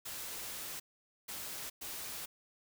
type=noise bursts at uneven times; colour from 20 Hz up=white; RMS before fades=-43 dBFS; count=3; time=0.05-0.8 / 1.28-1.7 / 1.81-2.26 s; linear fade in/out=10 ms; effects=none